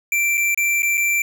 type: tone with dropouts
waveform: square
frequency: 2349 Hz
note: D7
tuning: in tune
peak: -17 dBFS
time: 0.12-1.22 s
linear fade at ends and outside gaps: 2 ms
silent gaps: 0.373-0.377 / 0.546-0.575 / 0.822-0.83 / 0.973-0.977 s
effects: none